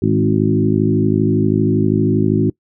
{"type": "harmonic tone with a mistuned harmonic", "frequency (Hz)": 52.6, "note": "G#1", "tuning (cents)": 23, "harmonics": [2, 3, 4, 5, 6, 7], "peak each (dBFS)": [-19, -19, -19, -19, -19, -19], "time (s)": [0.02, 2.5], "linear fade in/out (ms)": 5, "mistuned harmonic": 4, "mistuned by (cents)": -22, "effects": ["noise-tail reverb RT60 0.1 s tail -23 dB re dry"]}